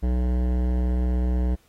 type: tone with hard clipping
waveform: sine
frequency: 61.74 Hz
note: B1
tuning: in tune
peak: -22 dBFS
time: 0.02-1.56 s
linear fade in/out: 20 ms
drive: 16 dB
effects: pink hiss -62 dBFS RMS until 1.68 s + AAC 48 kbps